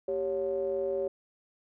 triangle ring-modulated tone, 82.41 Hz, E2, in tune, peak -23 dBFS, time 0.08-1.08 s, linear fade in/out 5 ms, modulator 473 Hz, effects none

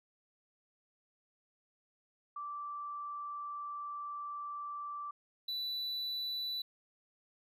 sine / triangle tone pair in turn, 1168 / 3970 Hz, D6 / B7, -10 / +8 cents, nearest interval octave + major sixth, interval 2118 cents, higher second, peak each -39 / -34 dBFS, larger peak second, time 2.36-5.11 / 5.48-6.62 s, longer first, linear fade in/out 5 ms, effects none

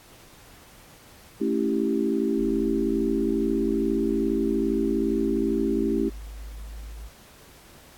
sine chord, A dominant seventh, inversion none, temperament equal, 220 / 277.2 / 329.6 / 392 Hz, A3 / C#4 / E4 / G4, 0 / 0 / 0 / 0 cents, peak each -27 dBFS, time 1.4-6.1 s, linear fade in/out 20 ms
sine linear sweep, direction up, 42.05 to 54 Hz, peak -35 dBFS, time 2.36-7.1 s, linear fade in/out 50 ms
effects pink hiss -51 dBFS RMS until 7.97 s + AAC 64 kbps

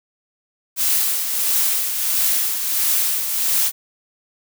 blue noise with tremolo, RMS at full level -17 dBFS, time 0.76-3.72 s, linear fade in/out 50 ms, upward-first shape triangle, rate 1.5 Hz, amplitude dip 55%, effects none

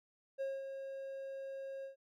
triangle tone with ADSR envelope, 541 Hz, C#5, 42 cents flat, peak -33 dBFS, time 0.38-1.96 s, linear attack 30 ms, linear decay 210 ms, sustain -7 dB, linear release 120 ms, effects none

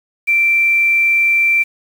sine tone with quantisation, 2349 Hz, D7, in tune, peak -10 dBFS, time 0.27-1.64 s, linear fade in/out 20 ms, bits 6, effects none

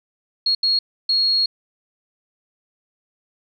sine tone bursts at uneven times, 4300 Hz, C8, 47 cents sharp, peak -15 dBFS, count 3, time 0.46-0.55 / 0.63-0.79 / 1.09-1.46 s, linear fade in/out 5 ms, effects none

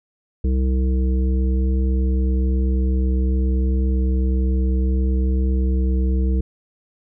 harmonic tone with a mistuned harmonic, 64.3 Hz, C2, 30 cents flat, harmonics 1 / 3 / 5 / 7, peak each -16 / -26 / -30 / -33 dBFS, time 0.44-6.41 s, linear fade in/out 5 ms, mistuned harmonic 1, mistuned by +22 cents, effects none

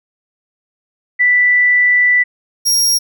sine / sawtooth tone pair in turn, 1975.5 / 5603 Hz, B6 / F8, 0 / +5 cents, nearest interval octave + tritone, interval 1805 cents, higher second, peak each -8 dBFS, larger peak neither, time 1.19-2.24 / 2.65-2.99 s, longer first, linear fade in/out 20 ms, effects none

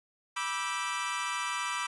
25% pulse chord, E minor seventh, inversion second, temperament equal with one note detuned, 976.4 / 1174.7 / 1318.5 / 1568 Hz, B5 / D6 / E6 / G6, -20 / 0 / 0 / 0 cents, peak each -32 / -32 / -34 / -36 dBFS, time 0.36-1.87 s, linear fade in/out 10 ms, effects resampled to 24000 Hz

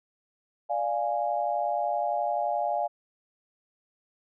sine chord, D diminished, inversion none, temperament equal, 587.3 / 698.5 / 830.6 Hz, D5 / F5 / Ab5, 0 / 0 / 0 cents, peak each -31 / -28 / -30 dBFS, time 0.69-2.88 s, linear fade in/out 20 ms, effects none

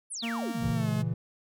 sine exponential sweep, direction down, 11175 to 42.89 Hz, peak -34 dBFS, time 0.1-0.72 s, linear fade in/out 20 ms
45% pulse tone with pitch glide, 231.1 to 213.1 Hz, A#3 to G#3, -15 to +45 cents, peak -31 dBFS, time 0.22-1.03 s, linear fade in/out 20 ms, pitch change -140 cents, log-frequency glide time 0.74-0.89 s
triangle chord, A# diminished, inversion none, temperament equal, 116.54 / 138.59 / 164.81 Hz, A#2 / C#3 / E3, 0 / 0 / 0 cents, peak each -29 / -31 / -29 dBFS, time 0.62-1.14 s, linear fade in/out 5 ms
effects none

